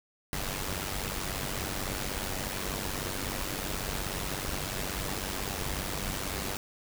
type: noise with amplitude modulation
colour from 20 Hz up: pink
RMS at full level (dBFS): -31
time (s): 0.33-6.57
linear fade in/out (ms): 0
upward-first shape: sine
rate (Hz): 96.4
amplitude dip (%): 70
effects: none